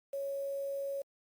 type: tone with quantisation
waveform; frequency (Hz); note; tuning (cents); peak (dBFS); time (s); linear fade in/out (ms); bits
sine; 554.4; C#5; 0; -34; 0.13-1.02; 5; 9
effects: Opus 48 kbps